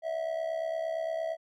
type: tone with amplitude modulation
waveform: triangle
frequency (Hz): 652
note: E5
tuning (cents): -19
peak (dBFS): -25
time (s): 0.02-1.37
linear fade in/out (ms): 50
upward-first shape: sine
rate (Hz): 68.7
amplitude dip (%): 70
effects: none